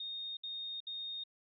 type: tone bursts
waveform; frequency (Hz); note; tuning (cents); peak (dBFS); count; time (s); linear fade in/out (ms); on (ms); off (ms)
sine; 3695; A#7; -16; -39; 3; 0-1.238; 5; 370; 64
effects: none